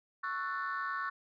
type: chord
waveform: sine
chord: F# minor seventh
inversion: second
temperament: just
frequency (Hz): 1110 / 1332 / 1480 / 1776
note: C#6 / E6 / F#6 / A6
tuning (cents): +2 / +18 / 0 / +16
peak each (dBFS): -36 / -40 / -38 / -40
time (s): 0.23-1.1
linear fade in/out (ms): 10
effects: tanh soft clip ceiling -28 dBFS